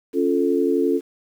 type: chord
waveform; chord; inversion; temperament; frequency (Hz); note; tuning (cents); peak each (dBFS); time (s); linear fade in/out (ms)
sine; Db augmented; none; equal; 277.2 / 349.2 / 440; Db4 / F4 / A4; 0 / 0 / 0; -21; 0.13-1.01; 50
effects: 8-bit